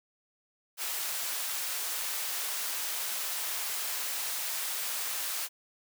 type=high-pass noise; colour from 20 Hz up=white; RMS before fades=-34 dBFS; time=0.77-5.49 s; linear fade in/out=50 ms; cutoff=640 Hz; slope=12 dB/octave; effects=none